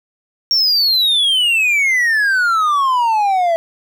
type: exponential sweep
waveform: triangle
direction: down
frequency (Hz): 5588 to 654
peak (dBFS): -10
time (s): 0.51-3.56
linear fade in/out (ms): 0
effects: none